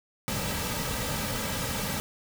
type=noise with comb filter; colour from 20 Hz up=pink; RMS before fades=-31 dBFS; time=0.28-2 s; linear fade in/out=0 ms; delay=2.8 ms; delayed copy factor=-0.6; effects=none